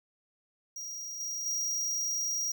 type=tone with level steps; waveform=square; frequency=5710 Hz; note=F8; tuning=37 cents sharp; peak=-38 / -34 / -30 dBFS; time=0.76-2.52 s; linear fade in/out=5 ms; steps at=1.2 / 1.46 s; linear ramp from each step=2 ms; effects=none